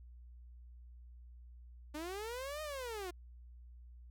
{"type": "linear two-way sweep", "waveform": "sawtooth", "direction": "up then down", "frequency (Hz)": [290, 624, 343], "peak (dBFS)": -37, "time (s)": [1.94, 3.11], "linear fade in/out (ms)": 10, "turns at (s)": 2.62, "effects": ["added 60 Hz sine -52 dBFS peak until 4.1 s"]}